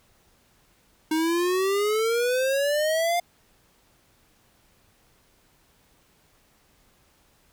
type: exponential sweep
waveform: square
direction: up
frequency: 311.1 to 707 Hz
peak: -22 dBFS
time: 1.11-3.2 s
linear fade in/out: 5 ms
effects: pink hiss -62 dBFS RMS until 7.52 s